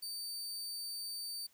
sawtooth tone, 4602 Hz, D8, 36 cents flat, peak -37 dBFS, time 0.02-1.47 s, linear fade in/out 10 ms, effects white hiss -69 dBFS RMS until 1.53 s

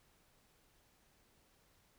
silence, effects pink hiss -71 dBFS RMS until 1.98 s

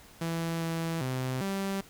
sawtooth tone with pitch steps, 165.8 / 164.8 / 129.1 / 195.4 Hz, E3 / E3 / C3 / G3, +10 / 0 / -23 / -5 cents, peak -26 dBFS, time 0.21-1.81 s, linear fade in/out 5 ms, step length 400 ms, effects pink hiss -54 dBFS RMS until 1.89 s

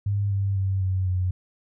sine tone with pitch steps, 101.1 / 98.62 / 96.2 / 93.84 / 91.54 Hz, G#2 / G2 / G2 / F#2 / F#2, -46 / +11 / -32 / +25 / -18 cents, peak -21 dBFS, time 0.06-1.31 s, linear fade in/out 5 ms, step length 250 ms, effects none

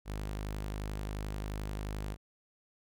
sawtooth tone, 51.4 Hz, G#1, 17 cents flat, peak -32 dBFS, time 0.05-2.17 s, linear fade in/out 50 ms, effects none

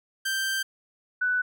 sawtooth / sine tone pair in turn, 1568 / 1490.1 Hz, G6 / F#6, 0 / +12 cents, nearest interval minor second, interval 88 cents, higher first, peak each -22 dBFS, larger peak neither, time 0.25-0.63 / 1.21-1.42 s, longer first, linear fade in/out 10 ms, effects none

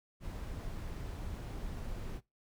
brown noise, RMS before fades -41 dBFS, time 0.2-2.21 s, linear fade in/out 50 ms, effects noise-tail reverb RT60 0.2 s tail -21 dB re dry

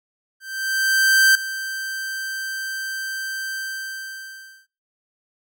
45% pulse tone with ADSR envelope, 1562 Hz, G6, 7 cents flat, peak -11 dBFS, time 0.4-4.67 s, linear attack 950 ms, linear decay 4 ms, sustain -15 dB, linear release 1100 ms, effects noise-tail reverb RT60 0.3 s tail -21 dB re dry

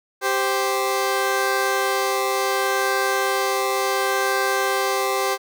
15% pulse tone pair together, 392 / 522.9 Hz, G4 / C5, 0 / -1 cents, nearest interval perfect fourth, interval 499 cents, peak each -15 / -17 dBFS, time 0.21-5.38 s, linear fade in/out 50 ms, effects none

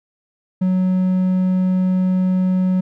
triangle tone, 185 Hz, F#3, in tune, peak -12 dBFS, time 0.61-2.81 s, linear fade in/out 10 ms, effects none

